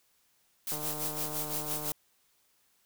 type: noise with tremolo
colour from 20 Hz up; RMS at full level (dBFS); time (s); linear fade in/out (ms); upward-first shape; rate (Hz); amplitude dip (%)
blue; -33; 0.67-1.92; 2; sine; 5.9; 65
type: click train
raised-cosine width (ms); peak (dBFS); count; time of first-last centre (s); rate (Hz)
1; -28; 182; 0.72-1.919; 151
effects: white hiss -70 dBFS RMS until 2.85 s